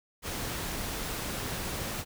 pink noise, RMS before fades -35 dBFS, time 0.22-2.05 s, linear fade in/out 50 ms, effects none

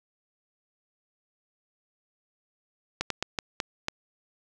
slowing click train, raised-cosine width 0.2 ms, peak -10 dBFS, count 6, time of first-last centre 3.01-3.884 s, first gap 93 ms, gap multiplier 1.32, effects none

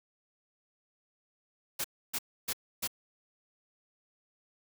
white noise bursts, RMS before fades -33 dBFS, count 4, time 1.79-2.876 s, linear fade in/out 10 ms, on 54 ms, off 290 ms, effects none

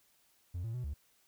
triangle tone with pitch steps, 88 / 114 / 124.3 / 71.5 Hz, F2 / A#2 / B2 / D2, +14 / -38 / +12 / -46 cents, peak -33 dBFS, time 0.54-0.94 s, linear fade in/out 10 ms, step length 100 ms, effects tanh soft clip ceiling -30 dBFS + white hiss -70 dBFS RMS until 1.27 s

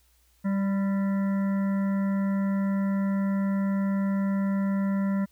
harmonic tone with a mistuned harmonic, 196 Hz, G3, in tune, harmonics 1 / 3 / 5 / 7 / 9 / 10, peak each -23 / -38 / -42 / -44 / -47 / -48 dBFS, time 0.44-5.26 s, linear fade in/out 20 ms, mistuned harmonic 5, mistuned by +28 cents, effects added 60 Hz sine -63 dBFS peak until 5.31 s + white hiss -66 dBFS RMS until 5.31 s

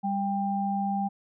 sine tone pair together, 198.4 / 793.6 Hz, G3 / G5, +21 / +21 cents, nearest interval 2 octaves, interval 2400 cents, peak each -28 dBFS, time 0.03-1.09 s, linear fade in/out 20 ms, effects none

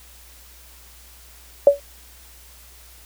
sine tone with exponential decay, 567 Hz, C#5, 39 cents sharp, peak -3 dBFS, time 1.67-1.8 s, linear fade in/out 2 ms, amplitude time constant 27 ms, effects added 60 Hz sine -48 dBFS peak until 3.05 s + white hiss -48 dBFS RMS until 3.05 s

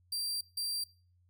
sawtooth tone bursts at uneven times, 4714 Hz, D8, 6 cents sharp, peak -30 dBFS, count 2, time 0.12-0.41 / 0.57-0.84 s, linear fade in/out 5 ms, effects noise-tail reverb RT60 0.4 s tail -24 dB re dry + added 89 Hz sine -65 dBFS peak until 1.29 s

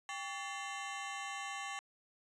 20% pulse ring-modulated tone, 961 Hz, B5, 48 cents flat, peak -32 dBFS, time 0.09-1.79 s, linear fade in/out 0 ms, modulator 167 Hz, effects resampled to 22050 Hz

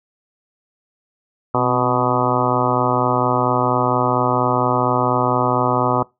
harmonic tone with a mistuned harmonic, 124.3 Hz, B2, 12 cents sharp, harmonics 1 / 2 / 3 / 4 / 5 / 6 / 7 / 8 / 9 / 10, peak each -24 / -24 / -24 / -24 / -24 / -24 / -24 / -24 / -24 / -24 dBFS, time 1.54-6.03 s, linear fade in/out 5 ms, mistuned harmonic 2, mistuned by +50 cents, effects noise-tail reverb RT60 0.2 s tail -21 dB re dry

